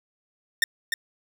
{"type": "tone with echo", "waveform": "sawtooth", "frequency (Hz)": 1819, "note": "A#6", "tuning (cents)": -43, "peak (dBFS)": -14, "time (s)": [0.62, 0.64], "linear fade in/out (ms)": 2, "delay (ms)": 300, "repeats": 1, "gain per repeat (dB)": -6, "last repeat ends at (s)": 0.94, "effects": []}